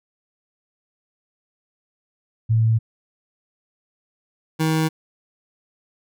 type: tone pair in turn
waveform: sine / 25% pulse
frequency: 112.2 / 158.67 Hz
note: A2 / D#3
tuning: +34 / +34 cents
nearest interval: tritone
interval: 600 cents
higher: second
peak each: -14 dBFS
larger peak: neither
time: 2.49-2.79 / 4.59-4.89 s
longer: neither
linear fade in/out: 20 ms
effects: none